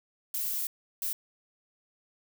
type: noise bursts at uneven times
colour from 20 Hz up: violet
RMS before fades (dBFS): -32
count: 2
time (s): 0.34-0.67 / 1.02-1.13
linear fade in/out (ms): 2
effects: none